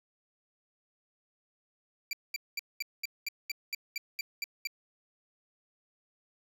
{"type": "tone bursts", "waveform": "25% pulse", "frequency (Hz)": 2345, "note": "D7", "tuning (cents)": -3, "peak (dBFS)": -28, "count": 12, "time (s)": [2.11, 4.672], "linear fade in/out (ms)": 2, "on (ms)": 21, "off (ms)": 210, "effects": []}